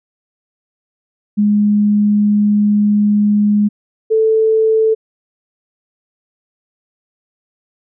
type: tone pair in turn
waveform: sine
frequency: 207.6 / 441 Hz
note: G#3 / A4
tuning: 0 / +4 cents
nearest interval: octave + minor second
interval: 1304 cents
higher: second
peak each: -9 dBFS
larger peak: neither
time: 1.37-3.69 / 4.1-4.95 s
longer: first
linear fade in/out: 20 ms
effects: none